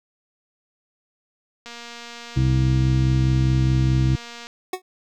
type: click train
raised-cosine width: 0.2 ms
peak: -21 dBFS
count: 664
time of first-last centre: 1.66-4.469 s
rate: 236 Hz
type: harmonic tone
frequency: 64.8 Hz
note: C2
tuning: 16 cents flat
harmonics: 1 / 2 / 3 / 4 / 5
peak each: -22 / -17 / -30 / -33 / -27 dBFS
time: 2.36-4.16 s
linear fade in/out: 10 ms
type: tone with exponential decay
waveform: 25% pulse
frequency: 370 Hz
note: F#4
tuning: in tune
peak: -17 dBFS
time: 4.73-4.82 s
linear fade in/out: 5 ms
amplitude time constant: 18 ms
effects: none